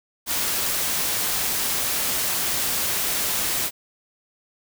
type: noise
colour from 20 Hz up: white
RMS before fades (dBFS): -24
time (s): 0.26-3.71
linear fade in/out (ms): 50
effects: none

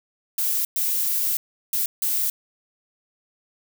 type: noise bursts at uneven times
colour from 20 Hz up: violet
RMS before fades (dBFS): -23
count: 4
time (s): 0.38-0.65 / 0.76-1.37 / 1.73-1.86 / 2.02-2.3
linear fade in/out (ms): 2
effects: none

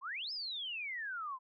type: exponential two-way sweep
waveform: sine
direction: up then down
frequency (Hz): 996 to 5274 to 996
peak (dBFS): -38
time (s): 0.01-1.39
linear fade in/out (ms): 50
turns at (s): 0.32
effects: none

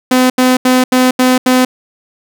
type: tone bursts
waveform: sawtooth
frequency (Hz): 254.5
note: C4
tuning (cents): -48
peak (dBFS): -3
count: 6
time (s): 0.11-1.65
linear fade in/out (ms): 5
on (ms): 190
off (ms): 80
effects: none

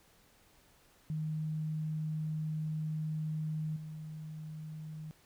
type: tone with level steps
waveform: sine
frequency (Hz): 155.56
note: D#3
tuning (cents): 0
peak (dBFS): -33 / -41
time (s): 1.1-5.11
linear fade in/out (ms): 0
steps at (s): 3.76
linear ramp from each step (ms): 5
effects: pink hiss -65 dBFS RMS until 5.25 s

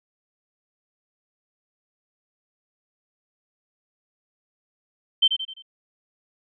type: tone with echo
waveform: sine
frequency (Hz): 3111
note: G7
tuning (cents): -14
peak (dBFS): -13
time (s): 5.22-5.28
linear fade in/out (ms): 10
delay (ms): 86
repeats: 4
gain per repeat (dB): -7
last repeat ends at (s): 5.624
effects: none

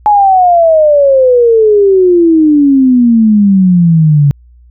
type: exponential sweep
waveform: sine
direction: down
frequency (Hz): 850 to 140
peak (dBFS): -3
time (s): 0.06-4.31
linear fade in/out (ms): 0
effects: added 60 Hz sine -37 dBFS peak until 4.7 s

